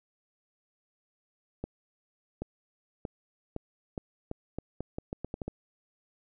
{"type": "accelerating click train", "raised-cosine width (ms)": 2, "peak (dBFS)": -21, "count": 14, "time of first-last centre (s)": [1.64, 5.48], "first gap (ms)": 780, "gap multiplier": 0.81, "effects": []}